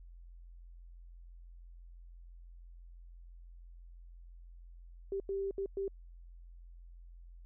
sine tone bursts at uneven times, 392 Hz, G4, in tune, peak -33 dBFS, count 4, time 5.12-5.2 / 5.29-5.51 / 5.58-5.66 / 5.77-5.88 s, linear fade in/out 2 ms, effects added 43 Hz sine -50 dBFS peak until 7.45 s

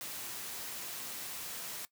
white noise, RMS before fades -42 dBFS, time 0.01-1.85 s, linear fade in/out 0 ms, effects noise-tail reverb RT60 0.1 s tail -18 dB re dry + high-pass 100 Hz 12 dB/octave

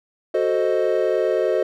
triangle chord, F# diminished seventh, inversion none, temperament equal, 370 / 440 / 523.3 / 622.3 Hz, F#4 / A4 / C5 / Eb5, 0 / 0 / 0 / 0 cents, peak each -21 dBFS, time 0.34-1.63 s, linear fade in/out 5 ms, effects none

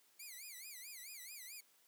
5% pulse tone with vibrato, 2200 Hz, C#7, 14 cents flat, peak -40 dBFS, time 0.19-1.61 s, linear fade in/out 10 ms, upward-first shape sine, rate 4.6 Hz, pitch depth 210 cents each way, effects white hiss -71 dBFS RMS until 1.87 s + high-pass 200 Hz 12 dB/octave

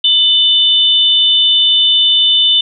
sine tone pair together, 2990 / 3572 Hz, F#7 / A7, +17 / +25 cents, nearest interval minor third, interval 308 cents, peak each -10 dBFS, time 0.04-2.61 s, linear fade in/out 5 ms, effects none

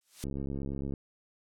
blue noise with exponential growth, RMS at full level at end -36 dBFS, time 0.01-0.24 s, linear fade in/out 2 ms, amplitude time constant 49 ms
click train, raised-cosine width 3 ms, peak -24 dBFS, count 49, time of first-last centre 0.24-0.938 s, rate 68.8 Hz
effects low-pass 9000 Hz 12 dB/octave

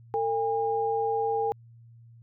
sine tone pair together, 450.7 / 810.3 Hz, A4 / G#5, +42 / -43 cents, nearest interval minor seventh, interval 1015 cents, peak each -27 dBFS, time 0.14-1.52 s, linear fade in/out 0 ms, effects added 116 Hz sine -49 dBFS peak until 2.22 s

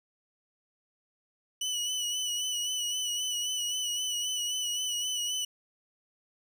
25% pulse tone with vibrato, 2960 Hz, F#7, in tune, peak -26 dBFS, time 1.61-5.45 s, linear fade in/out 5 ms, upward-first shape sine, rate 3.8 Hz, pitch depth 38 cents each way, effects none

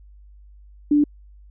sine tone, 293.7 Hz, D4, in tune, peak -13 dBFS, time 0.91-1.04 s, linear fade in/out 5 ms, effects added 50 Hz sine -44 dBFS peak until 1.5 s

